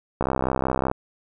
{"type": "click train", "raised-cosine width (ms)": 1, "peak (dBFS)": -8, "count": 47, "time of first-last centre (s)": [0.21, 0.914], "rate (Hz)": 65.3, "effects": []}